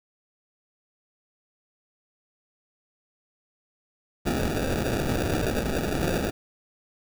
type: noise with sample-and-hold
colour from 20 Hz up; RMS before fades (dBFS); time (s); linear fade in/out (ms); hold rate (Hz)
blue; -26; 4.25-6.31; 20; 1050
effects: none